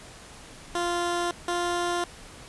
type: tone pair in turn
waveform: 15% pulse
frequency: 347.9 / 349.5 Hz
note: F4 / F4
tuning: -7 / +1 cents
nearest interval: unison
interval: 8 cents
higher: second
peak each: -19 dBFS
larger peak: neither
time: 0.75-1.31 / 1.48-2.04 s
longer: neither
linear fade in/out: 2 ms
effects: pink hiss -46 dBFS RMS until 2.48 s + resampled to 24000 Hz